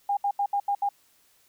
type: tone bursts at uneven times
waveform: sine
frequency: 807 Hz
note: G#5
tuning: 50 cents flat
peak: -22 dBFS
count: 6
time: 0.09-0.17 / 0.24-0.31 / 0.39-0.46 / 0.53-0.6 / 0.68-0.75 / 0.82-0.89 s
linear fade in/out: 5 ms
effects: white hiss -63 dBFS RMS until 1.48 s